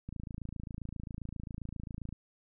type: click train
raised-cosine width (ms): 5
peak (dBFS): -28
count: 57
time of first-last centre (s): 0.09-2.126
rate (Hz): 27.5
effects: none